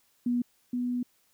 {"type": "tone pair in turn", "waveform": "sine", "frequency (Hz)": [242.9, 246], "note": ["B3", "B3"], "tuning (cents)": [-29, -7], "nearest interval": "unison", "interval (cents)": 22, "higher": "second", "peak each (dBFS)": [-24, -27], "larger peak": "first", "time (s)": [[0.26, 0.42], [0.73, 1.03]], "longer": "second", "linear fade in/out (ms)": 5, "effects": ["white hiss -68 dBFS RMS until 1.33 s"]}